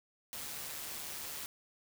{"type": "noise with amplitude modulation", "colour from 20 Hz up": "white", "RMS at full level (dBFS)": -41, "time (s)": [0.33, 1.46], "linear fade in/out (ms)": 0, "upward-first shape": "sine", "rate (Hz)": 148, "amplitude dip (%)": 40, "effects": []}